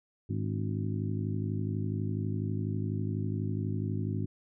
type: harmonic tone with a mistuned harmonic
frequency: 52.1 Hz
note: G#1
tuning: 6 cents sharp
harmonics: 2 / 3 / 4 / 5 / 6 / 7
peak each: -32 / -36 / -38 / -40 / -42 / -43 dBFS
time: 0.29-4.26 s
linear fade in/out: 10 ms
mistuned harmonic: 6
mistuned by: -69 cents
effects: none